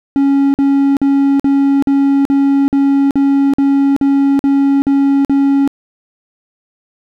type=tone bursts; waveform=triangle; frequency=277.2 Hz; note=C#4; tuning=in tune; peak=-6 dBFS; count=13; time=0.16-5.676 s; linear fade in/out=0 ms; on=380 ms; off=48 ms; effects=none